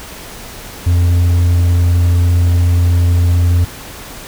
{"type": "tone", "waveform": "triangle", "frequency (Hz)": 87.2, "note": "F2", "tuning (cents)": -2, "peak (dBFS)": -6, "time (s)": [0.86, 3.65], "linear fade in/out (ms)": 10, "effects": ["pink hiss -31 dBFS RMS until 4.27 s"]}